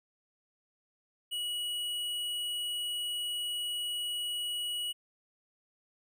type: tone with tanh clipping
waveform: sine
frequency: 2920 Hz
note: F#7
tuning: 24 cents flat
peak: -34 dBFS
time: 1.31-4.93 s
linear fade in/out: 20 ms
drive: 15 dB
effects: none